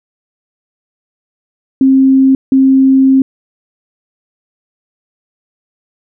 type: tone bursts at uneven times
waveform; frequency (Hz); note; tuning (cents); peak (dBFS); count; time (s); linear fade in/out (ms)
sine; 266.4; C4; +31; -4; 2; 1.81-2.35 / 2.52-3.22; 2
effects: none